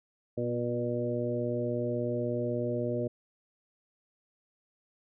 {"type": "harmonic tone with a mistuned harmonic", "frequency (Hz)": 120, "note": "B2", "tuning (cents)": -49, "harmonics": [1, 2, 3, 4, 5], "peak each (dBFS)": [-35, -35, -35, -35, -35], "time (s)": [0.37, 3.08], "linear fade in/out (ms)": 10, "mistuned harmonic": 2, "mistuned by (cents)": 26, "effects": []}